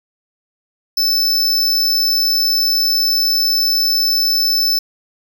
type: tone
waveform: square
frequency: 5274 Hz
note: E8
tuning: in tune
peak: -13 dBFS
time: 0.97-4.79 s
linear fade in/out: 5 ms
effects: none